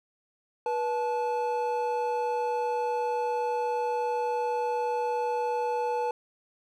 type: tone pair together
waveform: triangle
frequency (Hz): 485.5 / 868.3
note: B4 / A5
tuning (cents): -30 / -23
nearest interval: minor seventh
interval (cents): 1007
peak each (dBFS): -27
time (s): 0.66-6.11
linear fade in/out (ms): 2
effects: none